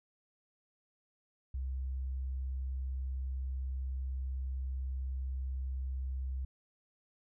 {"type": "tone", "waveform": "sine", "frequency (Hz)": 65.41, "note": "C2", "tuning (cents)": 0, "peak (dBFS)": -34, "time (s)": [1.54, 6.45], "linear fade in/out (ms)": 5, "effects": []}